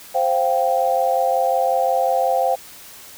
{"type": "chord", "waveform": "sine", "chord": "C suspended fourth", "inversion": "none", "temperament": "equal", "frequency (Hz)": [523.3, 698.5, 784], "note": ["C5", "F5", "G5"], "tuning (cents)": [0, 0, 0], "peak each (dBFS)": -20, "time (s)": [0.14, 2.56], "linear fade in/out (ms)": 20, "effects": ["white hiss -41 dBFS RMS until 3.17 s"]}